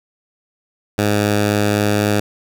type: tone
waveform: 10% pulse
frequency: 103.83 Hz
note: G#2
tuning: in tune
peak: -6 dBFS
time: 0.98-2.2 s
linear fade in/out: 5 ms
effects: none